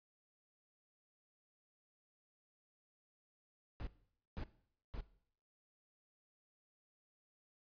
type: noise bursts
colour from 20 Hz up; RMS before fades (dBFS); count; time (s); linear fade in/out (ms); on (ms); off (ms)
brown; -43; 3; 3.8-5.007; 0; 69; 500
effects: noise-tail reverb RT60 0.6 s tail -17 dB re dry + resampled to 11025 Hz